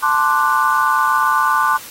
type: chord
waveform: sine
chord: D dominant seventh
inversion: second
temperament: equal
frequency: 880 / 1046.5 / 1174.7 / 1480 Hz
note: A5 / C6 / D6 / F#6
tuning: 0 / 0 / 0 / 0 cents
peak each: -20 / -17 / -17 / -19 dBFS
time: 0.02-1.78 s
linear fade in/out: 20 ms
effects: white hiss -35 dBFS RMS until 1.9 s + AAC 48 kbps